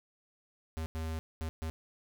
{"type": "tone bursts at uneven times", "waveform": "square", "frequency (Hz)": 80.2, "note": "E2", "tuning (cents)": -47, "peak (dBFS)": -35, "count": 4, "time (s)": [[0.77, 0.86], [0.95, 1.19], [1.41, 1.49], [1.62, 1.7]], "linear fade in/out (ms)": 0, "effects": []}